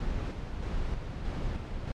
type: noise with tremolo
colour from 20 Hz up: brown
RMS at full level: -32 dBFS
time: 0-1.92 s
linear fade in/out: 5 ms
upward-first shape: square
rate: 1.6 Hz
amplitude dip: 35%
effects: low-pass 5000 Hz 12 dB/octave + MP3 96 kbps